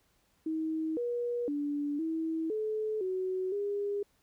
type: tone with pitch steps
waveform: sine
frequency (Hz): 317.5 / 480.7 / 290 / 322.9 / 432 / 372.9 / 406.2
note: D#4 / B4 / D4 / E4 / A4 / F#4 / G#4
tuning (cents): +35 / -47 / -22 / -36 / -32 / +14 / -38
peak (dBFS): -30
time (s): 0.46-4.03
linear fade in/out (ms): 5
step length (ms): 510
effects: pink hiss -71 dBFS RMS until 4.22 s